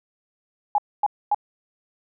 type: tone bursts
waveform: sine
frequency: 830.6 Hz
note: G#5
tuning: in tune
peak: -16 dBFS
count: 3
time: 0.75-1.346 s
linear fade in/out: 2 ms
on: 32 ms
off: 250 ms
effects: none